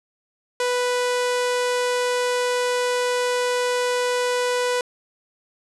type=tone; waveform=sawtooth; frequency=493.9 Hz; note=B4; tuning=in tune; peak=-16 dBFS; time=0.6-4.81 s; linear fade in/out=2 ms; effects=resampled to 24000 Hz + 8-bit